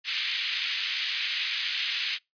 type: band-pass noise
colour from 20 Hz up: pink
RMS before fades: -30 dBFS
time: 0.04-2.19 s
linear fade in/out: 50 ms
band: 2200 to 4400 Hz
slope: 24 dB/octave
effects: noise-tail reverb RT60 0.2 s tail -26 dB re dry + resampled to 11025 Hz